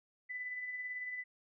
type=tone with tremolo; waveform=sine; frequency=1996 Hz; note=B6; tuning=18 cents sharp; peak=-37 dBFS; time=0.29-1.24 s; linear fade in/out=20 ms; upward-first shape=sine; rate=18 Hz; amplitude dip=40%; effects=none